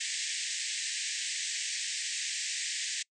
white band-pass noise, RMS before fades -35 dBFS, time 0-3.03 s, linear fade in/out 10 ms, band 1700 to 8400 Hz, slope 96 dB/octave, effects noise-tail reverb RT60 0.1 s tail -25 dB re dry

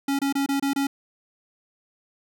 square tone bursts, 277.4 Hz, C#4, 1 cent sharp, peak -22 dBFS, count 6, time 0.08-0.87 s, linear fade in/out 5 ms, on 110 ms, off 26 ms, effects none

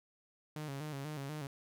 sawtooth tone with vibrato, 145.1 Hz, D3, 21 cents flat, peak -36 dBFS, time 0.56-1.47 s, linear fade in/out 2 ms, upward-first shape square, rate 4.1 Hz, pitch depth 87 cents each way, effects none

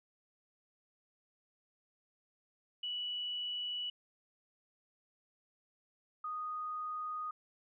sine tone pair in turn, 2949 / 1239.9 Hz, F#7 / D#6, -6 / -6 cents, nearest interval octave + minor third, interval 1500 cents, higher first, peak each -36 / -37 dBFS, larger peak first, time 2.83-3.9 / 6.24-7.31 s, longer neither, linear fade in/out 5 ms, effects none

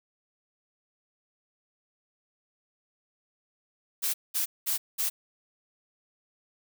blue noise bursts, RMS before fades -28 dBFS, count 4, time 4.02-5.1 s, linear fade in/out 20 ms, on 120 ms, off 200 ms, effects none

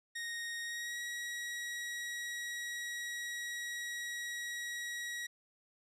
sawtooth tone with pitch glide, 1864.7 to 1910.5 Hz, A#6 to A#6, 0 to +42 cents, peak -35 dBFS, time 0.15-5.27 s, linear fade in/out 10 ms, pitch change +42 cents, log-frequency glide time 0.63-0.98 s, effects low-pass 11000 Hz 12 dB/octave

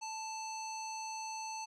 square tone with low-pass filter, 880 Hz, A5, in tune, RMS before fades -42 dBFS, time 0.01-1.66 s, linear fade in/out 20 ms, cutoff 6100 Hz, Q 4, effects none

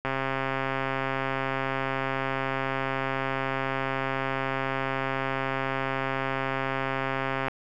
click train, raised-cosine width 0.5 ms, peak -13 dBFS, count 997, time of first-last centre 0.05-7.483 s, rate 134 Hz, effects none

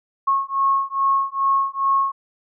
sine beating tone pair, 1091 / 1093.4 Hz, C#6 / C#6, -28 / -24 cents, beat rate 2.4 Hz, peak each -20 dBFS, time 0.27-2.12 s, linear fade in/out 10 ms, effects none

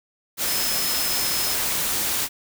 sine tone in noise, 5160 Hz, E8, 38 cents flat, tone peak -28 dBFS, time 0.45-1.57 s, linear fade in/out 50 ms, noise white, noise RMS -24 dBFS, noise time 0.37-2.29 s, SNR -7 dB, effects none

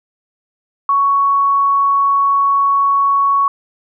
sine tone, 1114 Hz, C#6, 8 cents sharp, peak -10 dBFS, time 0.89-3.48 s, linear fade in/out 2 ms, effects none

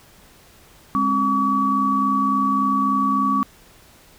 sine tone cluster, 204.4 / 267.9 / 1138 Hz, G#3 / C4 / C#6, -27 / +41 / +45 cents, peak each -24 / -23 / -18 dBFS, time 0.95-3.43 s, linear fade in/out 0 ms, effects pink hiss -50 dBFS RMS until 4.18 s

